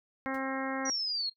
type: harmonic tone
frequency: 266.8 Hz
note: C4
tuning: 34 cents sharp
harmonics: 1 / 2 / 3 / 4 / 5 / 6 / 7 / 8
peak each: -35 / -38 / -40 / -41 / -42 / -43 / -43 / -44 dBFS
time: 0.26-0.9 s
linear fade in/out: 0 ms
type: noise with exponential decay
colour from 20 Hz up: pink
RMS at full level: -49 dBFS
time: 0.34-0.43 s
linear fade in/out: 5 ms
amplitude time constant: 19 ms
type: linear sweep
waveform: sine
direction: down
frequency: 5840 to 4200 Hz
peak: -30 dBFS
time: 0.85-1.3 s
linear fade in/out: 10 ms
effects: noise-tail reverb RT60 0.1 s tail -18 dB re dry